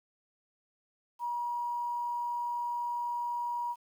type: tone with quantisation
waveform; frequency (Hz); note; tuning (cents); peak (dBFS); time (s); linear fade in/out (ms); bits
sine; 958; A#5; +47; -31; 1.19-3.76; 50; 10
effects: none